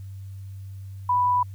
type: tone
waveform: sine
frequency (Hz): 987.8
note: B5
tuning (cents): 0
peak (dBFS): -18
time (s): 1.09-1.43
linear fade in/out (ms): 5
effects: added 97 Hz sine -35 dBFS peak until 1.54 s + white hiss -62 dBFS RMS until 1.54 s